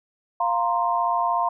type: chord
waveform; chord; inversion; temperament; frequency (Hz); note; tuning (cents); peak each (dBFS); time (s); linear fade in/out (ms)
sine; F suspended fourth; none; just; 698.5 / 931.3 / 1047.7; F5 / Bb5 / C6; 0 / -2 / +2; -24; 0.4-1.49; 5
effects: none